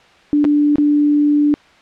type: tone with dropouts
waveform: sine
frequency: 293.7 Hz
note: D4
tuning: in tune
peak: -10 dBFS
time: 0.33-1.54 s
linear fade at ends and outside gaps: 0 ms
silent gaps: 0.443-0.45 / 0.757-0.783 s
effects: white hiss -47 dBFS RMS until 1.81 s + low-pass 3000 Hz 12 dB/octave